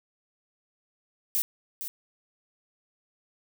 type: noise with echo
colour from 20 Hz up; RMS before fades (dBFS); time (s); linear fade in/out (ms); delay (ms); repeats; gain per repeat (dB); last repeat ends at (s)
violet; -26; 1.35-1.42; 0; 460; 1; -9; 1.88
effects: none